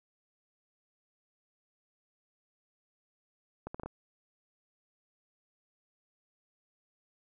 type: accelerating click train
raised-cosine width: 1 ms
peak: -25 dBFS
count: 5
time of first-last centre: 3.67-3.86 s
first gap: 75 ms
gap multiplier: 0.7
effects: none